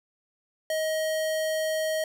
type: tone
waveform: square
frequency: 630 Hz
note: D#5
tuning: 21 cents sharp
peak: -26 dBFS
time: 0.7-2.04 s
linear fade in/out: 2 ms
effects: none